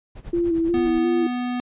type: noise with tremolo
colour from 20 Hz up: brown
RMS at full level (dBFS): -34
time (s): 0.15-0.99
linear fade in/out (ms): 10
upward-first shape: sine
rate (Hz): 10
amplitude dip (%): 85
type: tone with vibrato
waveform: sine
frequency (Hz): 336.7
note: E4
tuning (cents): +37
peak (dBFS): -18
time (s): 0.33-1.27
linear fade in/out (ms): 5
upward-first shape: square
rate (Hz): 2.8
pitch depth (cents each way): 34
type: tone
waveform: square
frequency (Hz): 246.9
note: B3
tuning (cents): 0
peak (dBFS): -24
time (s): 0.74-1.6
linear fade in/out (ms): 0
effects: resampled to 8000 Hz